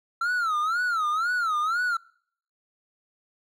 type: tone with vibrato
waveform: triangle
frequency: 1336 Hz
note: E6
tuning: 23 cents sharp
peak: -21 dBFS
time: 0.21-1.97 s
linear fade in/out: 5 ms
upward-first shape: sine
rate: 2 Hz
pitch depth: 180 cents each way
effects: noise-tail reverb RT60 0.6 s tail -25 dB re dry